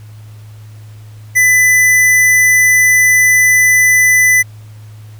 square tone, 2000 Hz, B6, 21 cents sharp, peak -7 dBFS, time 1.35-4.43 s, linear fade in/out 20 ms, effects added 107 Hz sine -31 dBFS peak until 5.19 s + pink hiss -47 dBFS RMS until 5.19 s

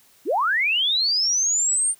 sine linear sweep, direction up, 233.1 to 9000 Hz, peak -18 dBFS, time 0.25-1.95 s, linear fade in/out 50 ms, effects white hiss -56 dBFS RMS until 1.99 s

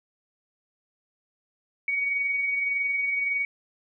sine tone with amplitude modulation, 2247 Hz, C#7, 23 cents sharp, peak -22 dBFS, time 1.88-3.45 s, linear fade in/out 2 ms, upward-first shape sine, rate 21.7 Hz, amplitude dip 35%, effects none

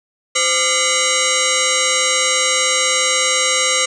sine tone with frequency modulation, 2233 Hz, C#7, 12 cents sharp, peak -13 dBFS, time 0.35-3.86 s, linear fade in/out 10 ms, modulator 857 Hz, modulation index 6.5, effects none

